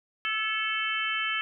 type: harmonic tone with a mistuned harmonic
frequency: 440 Hz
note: A4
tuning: in tune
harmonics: 3 / 4 / 5 / 6 / 7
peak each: -33 / -33 / -33 / -33 / -33 dBFS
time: 0.25-1.41 s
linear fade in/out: 0 ms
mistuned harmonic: 4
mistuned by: -44 cents
effects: none